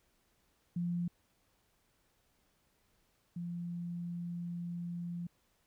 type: tone pair in turn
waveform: sine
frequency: 173.8 / 172.91 Hz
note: F3 / F3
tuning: -8 / -17 cents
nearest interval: unison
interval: 9 cents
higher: first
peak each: -32 / -37 dBFS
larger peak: first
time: 0.76-1.08 / 3.36-5.27 s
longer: second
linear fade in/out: 5 ms
effects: pink hiss -74 dBFS RMS until 5.66 s